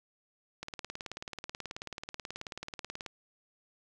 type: click train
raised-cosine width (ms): 0.2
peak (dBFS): -22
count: 46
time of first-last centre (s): 0.63-3.062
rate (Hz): 18.5
effects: none